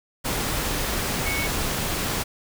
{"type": "tone in noise", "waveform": "sine", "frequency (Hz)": 2217, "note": "C#7", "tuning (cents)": 0, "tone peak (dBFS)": -27, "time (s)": [1.25, 1.48], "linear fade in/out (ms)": 20, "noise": "pink", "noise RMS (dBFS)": -26, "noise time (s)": [0.24, 2.24], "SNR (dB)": -4, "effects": []}